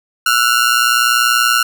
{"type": "ring-modulated tone", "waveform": "sawtooth", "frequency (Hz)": 1400, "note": "F6", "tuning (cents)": 4, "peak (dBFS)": -4, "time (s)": [0.26, 1.63], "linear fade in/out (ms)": 5, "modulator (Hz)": 60.2, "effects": []}